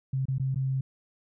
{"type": "tone with dropouts", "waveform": "sine", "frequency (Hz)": 133, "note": "C3", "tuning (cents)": 29, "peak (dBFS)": -25, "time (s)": [0.13, 0.81], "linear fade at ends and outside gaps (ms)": 5, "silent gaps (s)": [[0.255, 0.283], [0.383, 0.397], [0.546, 0.558]], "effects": []}